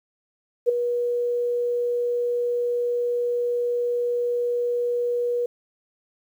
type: tone with ADSR envelope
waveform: sine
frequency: 482.6 Hz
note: B4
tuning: 40 cents flat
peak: -12 dBFS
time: 0.66-5.46 s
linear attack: 31 ms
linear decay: 8 ms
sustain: -9 dB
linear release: 4 ms
effects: 9-bit